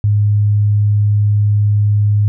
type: tone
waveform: sine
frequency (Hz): 103.83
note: G#2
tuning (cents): 0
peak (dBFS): -9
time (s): 0.04-2.28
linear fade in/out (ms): 0
effects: none